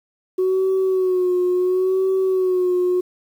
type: tone with vibrato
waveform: sine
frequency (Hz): 370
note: F#4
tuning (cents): 0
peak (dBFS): -14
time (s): 0.38-3.01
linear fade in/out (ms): 10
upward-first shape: sine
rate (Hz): 0.72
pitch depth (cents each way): 47
effects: tanh soft clip ceiling -13 dBFS + 8-bit